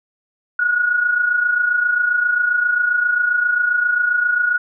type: tone pair together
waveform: sine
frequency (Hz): 1427.5 / 1455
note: F6 / F#6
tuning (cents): +37 / -29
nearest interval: unison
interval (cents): 34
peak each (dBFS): -22 / -15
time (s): 0.59-4.58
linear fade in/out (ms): 5
effects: none